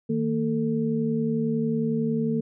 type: tone cluster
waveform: sine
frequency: 157.4 / 228.5 / 444.8 Hz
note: D#3 / A#3 / A4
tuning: +20 / -34 / +19 cents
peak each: -29 / -24 / -29 dBFS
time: 0.09-2.41 s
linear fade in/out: 10 ms
effects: none